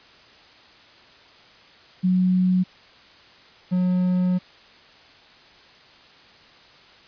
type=tone pair in turn; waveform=sine / triangle; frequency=183.6 / 181.6 Hz; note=F#3 / F#3; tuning=-13 / -32 cents; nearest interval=unison; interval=19 cents; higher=first; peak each=-16 dBFS; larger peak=neither; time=2.03-2.64 / 3.71-4.39 s; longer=second; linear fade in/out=20 ms; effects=white hiss -50 dBFS RMS until 7.07 s + resampled to 11025 Hz